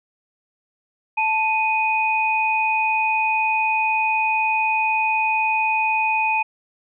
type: tone pair together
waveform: sine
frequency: 880 / 2489 Hz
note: A5 / D#7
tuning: 0 / 0 cents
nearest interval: octave + tritone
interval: 1800 cents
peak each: -20 dBFS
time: 1.17-6.43 s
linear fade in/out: 10 ms
effects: none